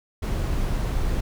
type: noise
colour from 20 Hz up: brown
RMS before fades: -24 dBFS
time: 0.22-1.21 s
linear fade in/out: 10 ms
effects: none